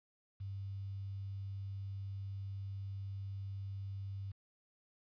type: tone with quantisation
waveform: sine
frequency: 98 Hz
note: G2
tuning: in tune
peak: -40 dBFS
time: 0.4-4.32 s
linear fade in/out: 10 ms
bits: 11
effects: resampled to 11025 Hz